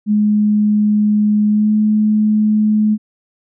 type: tone with pitch glide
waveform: sine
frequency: 210 to 213.3 Hz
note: G#3 to G#3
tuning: +19 to +46 cents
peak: -10 dBFS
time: 0.06-2.98 s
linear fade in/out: 50 ms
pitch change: +27 cents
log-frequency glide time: 1.49-1.72 s
effects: none